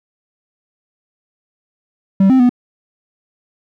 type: tone with pitch steps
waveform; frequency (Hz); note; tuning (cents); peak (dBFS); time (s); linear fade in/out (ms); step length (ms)
triangle; 193.3 / 261 / 246.3; G3 / C4 / B3; -24 / -4 / -5; -5; 2.2-2.494; 5; 98
effects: none